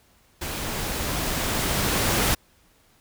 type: noise with level ramp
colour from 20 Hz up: pink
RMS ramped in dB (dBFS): -31 to -21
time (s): 0.41-2.35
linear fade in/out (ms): 10
effects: pink hiss -60 dBFS RMS until 3 s